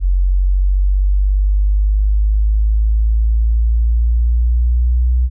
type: exponential sweep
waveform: sine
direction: up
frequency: 45.37 to 61.9 Hz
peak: -10 dBFS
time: 0-5.3 s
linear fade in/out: 50 ms
effects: none